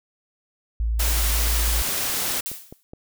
sine tone, 56 Hz, A1, 31 cents sharp, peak -20 dBFS, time 0.8-1.82 s, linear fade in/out 0 ms
white noise, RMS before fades -25 dBFS, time 0.99-2.41 s, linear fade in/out 10 ms
click train, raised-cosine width 2 ms, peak -25 dBFS, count 8, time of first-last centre 1.47-2.934 s, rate 4.78 Hz
blue noise with exponential decay, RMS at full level -27 dBFS, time 2.46-2.83 s, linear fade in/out 0 ms, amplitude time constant 80 ms
effects none

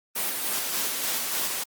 white noise with tremolo, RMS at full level -27 dBFS, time 0.15-1.64 s, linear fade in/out 20 ms, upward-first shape square, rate 3.4 Hz, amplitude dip 25%, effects high-pass 200 Hz 12 dB/octave + Opus 32 kbps

